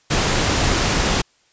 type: noise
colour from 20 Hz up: pink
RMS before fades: -18 dBFS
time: 0.1-1.22 s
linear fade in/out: 10 ms
effects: white hiss -59 dBFS RMS until 1.52 s + resampled to 16000 Hz